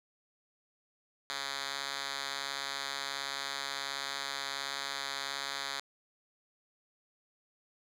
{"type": "tone with band-pass filter", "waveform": "5% pulse", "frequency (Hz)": 138.59, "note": "C#3", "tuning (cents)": 0, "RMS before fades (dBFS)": -38, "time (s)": [1.3, 5.8], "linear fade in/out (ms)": 0, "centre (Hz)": 3700, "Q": 1.1, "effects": []}